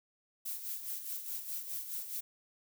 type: noise with tremolo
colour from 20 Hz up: violet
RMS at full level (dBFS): -38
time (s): 0.45-2.21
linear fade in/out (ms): 10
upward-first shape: sine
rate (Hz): 4.8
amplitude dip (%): 60
effects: none